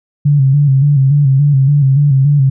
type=tone with vibrato; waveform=sine; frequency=139.7 Hz; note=C#3; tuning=14 cents sharp; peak=-6 dBFS; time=0.25-2.5 s; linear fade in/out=10 ms; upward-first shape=square; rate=3.5 Hz; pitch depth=67 cents each way; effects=none